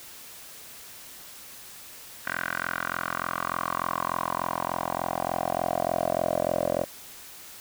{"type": "tone with band-pass filter sweep", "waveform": "10% pulse", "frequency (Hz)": 43.39, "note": "F1", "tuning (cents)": -10, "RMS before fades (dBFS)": -29, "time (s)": [2.25, 6.85], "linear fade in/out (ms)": 20, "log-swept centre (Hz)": [1600, 560], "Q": 4.5, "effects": ["white hiss -45 dBFS RMS until 7.6 s"]}